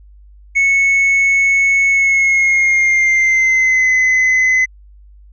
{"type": "tone with pitch glide", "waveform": "triangle", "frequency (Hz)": [2204, 2033], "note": ["C#7", "B6"], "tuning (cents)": [-11, 50], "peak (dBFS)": -8, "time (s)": [0.55, 4.66], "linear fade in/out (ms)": 20, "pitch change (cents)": -139, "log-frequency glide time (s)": [1.9, 3.91], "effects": ["added 50 Hz sine -39 dBFS peak until 5.32 s", "resampled to 16000 Hz"]}